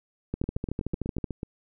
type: two click trains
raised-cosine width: 3 ms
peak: -16 / -19 dBFS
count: 13 / 9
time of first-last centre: 0.34-1.242 / 0.44-1.431 s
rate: 13.3 / 8.07 Hz
effects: none